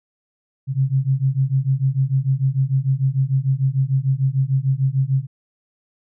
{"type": "beating tone pair", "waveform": "sine", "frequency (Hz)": [130.81, 137.51], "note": ["C3", "C#3"], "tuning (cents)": [0, -14], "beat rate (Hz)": 6.7, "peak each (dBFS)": -19, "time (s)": [0.67, 5.27], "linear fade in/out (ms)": 50, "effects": []}